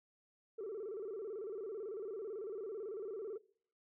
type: tone with vibrato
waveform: sine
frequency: 415.3 Hz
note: G#4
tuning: in tune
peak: -39 dBFS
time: 0.58-3.38 s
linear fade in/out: 10 ms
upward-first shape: square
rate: 18 Hz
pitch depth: 130 cents each way
effects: noise-tail reverb RT60 0.6 s tail -23 dB re dry + tanh soft clip ceiling -38 dBFS